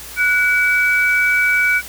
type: tone pair together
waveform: sine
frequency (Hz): 1471.2 / 2290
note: F#6 / D7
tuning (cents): -10 / -44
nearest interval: minor sixth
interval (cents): 766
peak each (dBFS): -15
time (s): 0.16-1.82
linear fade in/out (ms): 50
effects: added 60 Hz sine -42 dBFS peak until 1.88 s + white hiss -34 dBFS RMS until 1.88 s